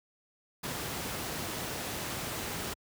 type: noise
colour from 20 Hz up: pink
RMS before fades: -36 dBFS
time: 0.63-2.74 s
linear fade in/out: 10 ms
effects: high-pass 80 Hz 12 dB/octave